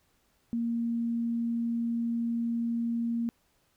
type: tone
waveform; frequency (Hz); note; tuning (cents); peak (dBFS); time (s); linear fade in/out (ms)
sine; 233.1; A#3; 0; -27; 0.53-3.29; 0
effects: pink hiss -70 dBFS RMS until 3.76 s